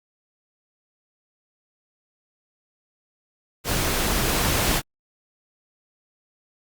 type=noise with level ramp; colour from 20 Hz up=pink; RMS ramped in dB=-24 to -21 dBFS; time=3.64-4.82 s; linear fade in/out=50 ms; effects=Opus 48 kbps